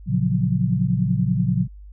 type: chord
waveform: sine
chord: Gb major seventh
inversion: first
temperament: equal with one note detuned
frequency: 116.54 / 140.36 / 174.61 / 185 Hz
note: Bb2 / Db3 / F3 / Gb3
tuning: 0 / +22 / 0 / 0 cents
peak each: -23 dBFS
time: 0.06-1.68 s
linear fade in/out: 50 ms
effects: added 50 Hz sine -38 dBFS peak until 1.92 s